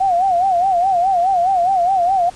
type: tone with vibrato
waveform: sine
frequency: 734 Hz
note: F#5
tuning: 14 cents flat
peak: -12 dBFS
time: 0-2.3 s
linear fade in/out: 10 ms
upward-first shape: sine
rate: 4.8 Hz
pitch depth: 120 cents each way
effects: pink hiss -41 dBFS RMS until 2.35 s + resampled to 22050 Hz